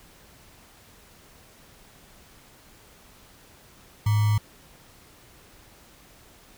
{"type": "tone with sample-and-hold", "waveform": "sine", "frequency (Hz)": 105.9, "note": "G#2", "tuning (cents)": 34, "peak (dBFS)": -18, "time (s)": [4.06, 4.38], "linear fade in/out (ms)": 5, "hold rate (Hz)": 1050, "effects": ["pink hiss -53 dBFS RMS until 6.57 s"]}